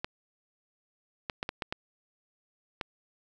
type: clicks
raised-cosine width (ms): 0.3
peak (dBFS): -16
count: 7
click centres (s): 0.045 / 1.298 / 1.429 / 1.491 / 1.622 / 1.725 / 2.812
effects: 9-bit